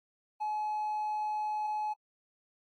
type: tone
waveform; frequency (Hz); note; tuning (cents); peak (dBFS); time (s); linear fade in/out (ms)
triangle; 850; G#5; +40; -28; 0.4-1.94; 20
effects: tanh soft clip ceiling -26 dBFS + AAC 48 kbps